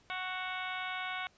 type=harmonic tone with a mistuned harmonic; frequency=369.9 Hz; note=F#4; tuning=in tune; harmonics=2 / 3 / 4 / 5 / 6 / 7 / 8 / 9 / 10; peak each=-42 / -43 / -41 / -51 / -41 / -50 / -49 / -50 / -48 dBFS; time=0.1-1.27 s; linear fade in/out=0 ms; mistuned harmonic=7; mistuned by=+42 cents; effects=pink hiss -66 dBFS RMS until 1.37 s + resampled to 16000 Hz